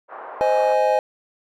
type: band-pass noise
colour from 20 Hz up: pink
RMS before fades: -36 dBFS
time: 0.08-0.76 s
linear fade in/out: 50 ms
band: 540 to 1300 Hz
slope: 24 dB/octave
type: chord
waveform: triangle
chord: Ab major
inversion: first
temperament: just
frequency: 519.1 / 623 / 830.6 Hz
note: C5 / Eb5 / Ab5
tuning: -14 / +2 / 0 cents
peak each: -18 dBFS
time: 0.41-0.99 s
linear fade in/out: 0 ms
effects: none